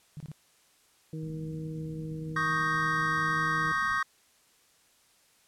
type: tone bursts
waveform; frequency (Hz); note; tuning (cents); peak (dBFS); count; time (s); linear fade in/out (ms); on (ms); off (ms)
sine; 150.9; D3; +47; -37; 3; 0.17-0.316; 0; 32; 25
type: harmonic tone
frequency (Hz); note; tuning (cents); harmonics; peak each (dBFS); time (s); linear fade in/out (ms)
157.9; D#3; +26; 1 / 2 / 3; -35 / -41 / -45; 1.13-3.72; 2
type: low-pass noise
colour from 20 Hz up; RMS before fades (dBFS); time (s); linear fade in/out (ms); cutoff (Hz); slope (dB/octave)
white; -49; 1.23-4; 2; 250; 96
type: chord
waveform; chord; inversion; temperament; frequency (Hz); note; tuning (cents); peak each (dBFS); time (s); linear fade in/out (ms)
triangle; Eb dominant seventh; third; equal; 1108.7 / 1244.5 / 1568 / 1864.7; Db6 / Eb6 / G6 / Bb6; 0 / 0 / 0 / 0; -30; 2.36-4.03; 5
effects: white hiss -64 dBFS RMS until 5.47 s + low-pass 11000 Hz 12 dB/octave